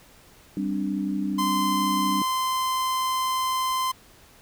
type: chord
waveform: sine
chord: G suspended fourth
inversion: none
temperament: equal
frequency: 196 / 261.6 / 293.7 Hz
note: G3 / C4 / D4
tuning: 0 / 0 / 0 cents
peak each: -27 / -32 / -28 dBFS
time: 0.57-2.22 s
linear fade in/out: 2 ms
type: tone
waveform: 45% pulse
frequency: 1036 Hz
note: C6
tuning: 17 cents flat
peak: -23 dBFS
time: 1.38-3.92 s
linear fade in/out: 10 ms
effects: pink hiss -53 dBFS RMS until 4.41 s